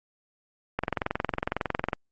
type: click train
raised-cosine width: 0.5 ms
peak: -11 dBFS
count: 26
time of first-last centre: 0.79-1.932 s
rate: 21.9 Hz
effects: Opus 48 kbps